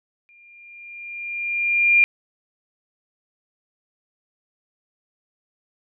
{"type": "tone with exponential growth", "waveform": "sine", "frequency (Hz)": 2400, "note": "D7", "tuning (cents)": 37, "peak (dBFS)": -10, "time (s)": [0.29, 2.04], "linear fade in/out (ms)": 0, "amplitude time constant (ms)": 380, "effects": []}